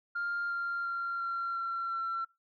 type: tone with pitch steps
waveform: sine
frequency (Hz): 1400 / 1390.3 / 1380.7 / 1371.2 / 1361.7 / 1352.3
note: F6 / F6 / F6 / F6 / F6 / E6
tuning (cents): +4 / -8 / -20 / -32 / -44 / +44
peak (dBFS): -30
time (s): 0.15-2.25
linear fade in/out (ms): 10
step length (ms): 350
effects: noise-tail reverb RT60 0.2 s tail -21 dB re dry + tanh soft clip ceiling -28 dBFS